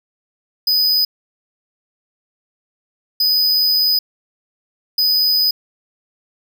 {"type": "tone bursts at uneven times", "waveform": "square", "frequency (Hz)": 4992, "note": "D#8", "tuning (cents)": 5, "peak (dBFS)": -13, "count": 3, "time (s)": [[0.67, 1.05], [3.2, 3.99], [4.98, 5.51]], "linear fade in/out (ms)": 5, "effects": []}